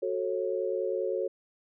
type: chord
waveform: sine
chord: F# minor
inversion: none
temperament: equal with one note detuned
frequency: 370 / 440 / 545.2 Hz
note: F#4 / A4 / C#5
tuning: 0 / 0 / -29 cents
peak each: -32 dBFS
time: 0.02-1.28 s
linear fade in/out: 10 ms
effects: none